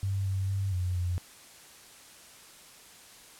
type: tone with pitch steps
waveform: sine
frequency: 97.6 / 96 / 97.6 / 90.4 / 88.8 Hz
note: G2 / G2 / G2 / F#2 / F2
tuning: -7 / -36 / -7 / -40 / +29 cents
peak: -27 dBFS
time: 0.03-1.18 s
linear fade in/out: 0 ms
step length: 230 ms
effects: white hiss -52 dBFS RMS until 3.39 s + low-pass 11000 Hz 12 dB/octave